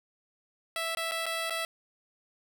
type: tone with dropouts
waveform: 10% pulse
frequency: 659 Hz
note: E5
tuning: 1 cent flat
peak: -22 dBFS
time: 0.76-1.65 s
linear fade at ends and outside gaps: 1 ms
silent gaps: 0.95-0.971 / 1.112-1.118 / 1.257-1.264 / 1.498-1.506 s
effects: none